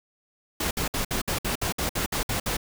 pink noise bursts, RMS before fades -27 dBFS, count 12, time 0.6-2.569 s, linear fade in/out 5 ms, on 110 ms, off 59 ms, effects none

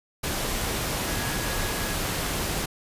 sine tone in noise, 1665 Hz, G#6, 4 cents sharp, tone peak -38 dBFS, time 1.06-1.94 s, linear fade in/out 10 ms, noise pink, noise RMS -28 dBFS, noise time 0.23-2.66 s, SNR -13 dB, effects resampled to 32000 Hz

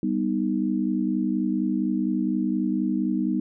sine chord, G augmented, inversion none, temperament equal, 196 / 246.9 / 311.1 Hz, G3 / B3 / D#4, 0 / 0 / 0 cents, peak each -26 dBFS, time 0.03-3.4 s, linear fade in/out 2 ms, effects none

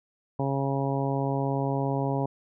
harmonic tone, 137.3 Hz, C#3, 16 cents flat, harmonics 1 / 2 / 3 / 4 / 5 / 6 / 7, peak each -28 / -31 / -33 / -34 / -35 / -36 / -36 dBFS, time 0.39-2.26 s, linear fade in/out 5 ms, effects none

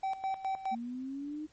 triangle tone with tremolo, 770 Hz, G5, 31 cents flat, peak -28 dBFS, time 0.03-0.75 s, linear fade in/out 5 ms, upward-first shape square, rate 4.8 Hz, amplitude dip 75%
sine linear sweep, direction up, 225.1 to 311.1 Hz, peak -36 dBFS, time 0.71-1.47 s, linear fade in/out 20 ms
effects pink hiss -66 dBFS RMS until 1.52 s + MP3 32 kbps

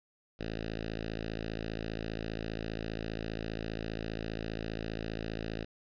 5% pulse tone with notch filter, 55 Hz, A1, in tune, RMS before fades -38 dBFS, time 0.39-5.65 s, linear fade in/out 10 ms, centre 960 Hz, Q 0.92, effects resampled to 11025 Hz + 10-bit

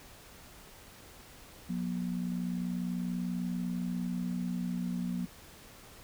sine tone pair together, 179.87 / 240.1 Hz, F#3 / B3, -49 / -49 cents, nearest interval perfect fourth, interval 500 cents, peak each -33 / -36 dBFS, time 1.69-5.26 s, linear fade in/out 10 ms, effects pink hiss -53 dBFS RMS until 6.03 s

